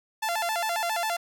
sawtooth tone with vibrato, 777 Hz, G5, 16 cents flat, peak -22 dBFS, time 0.22-1.17 s, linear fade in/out 10 ms, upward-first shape square, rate 7.4 Hz, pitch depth 210 cents each way, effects none

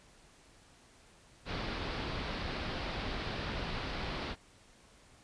pink low-pass noise, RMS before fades -38 dBFS, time 1.45-4.36 s, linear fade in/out 50 ms, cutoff 4800 Hz, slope 48 dB/octave, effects pink hiss -61 dBFS RMS until 5.23 s + resampled to 22050 Hz

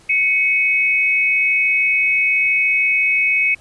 sine tone pair together, 2217 / 2538 Hz, C#7 / D#7, 0 / +34 cents, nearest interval major second, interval 234 cents, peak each -16 dBFS, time 0.09-3.55 s, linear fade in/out 10 ms, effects pink hiss -49 dBFS RMS until 3.6 s + resampled to 24000 Hz

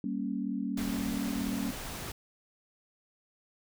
sine chord, G diminished, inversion none, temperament equal, 196 / 233.1 / 277.2 Hz, G3 / Bb3 / Db4, 0 / 0 / 0 cents, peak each -35 dBFS, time 0.04-1.71 s, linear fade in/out 2 ms
pink noise, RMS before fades -40 dBFS, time 0.77-2.12 s, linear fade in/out 5 ms
effects none

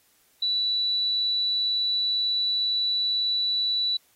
sine tone, 3951 Hz, B7, in tune, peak -22 dBFS, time 0.42-3.97 s, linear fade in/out 5 ms, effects white hiss -63 dBFS RMS until 4.15 s + AAC 48 kbps

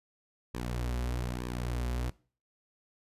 sawtooth tone with flanger, 60.8 Hz, B1, 26 cents flat, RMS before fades -34 dBFS, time 0.54-2.1 s, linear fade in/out 5 ms, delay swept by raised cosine 1.4 to 6.5 ms, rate 1.1 Hz, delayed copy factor -0.7, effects noise-tail reverb RT60 0.4 s tail -21 dB re dry + resampled to 32000 Hz

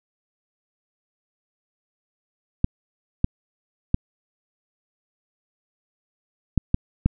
clicks, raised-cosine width 5 ms, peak -5 dBFS, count 6, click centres 2.644 / 3.244 / 3.944 / 6.577 / 6.744 / 7.06 s, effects none

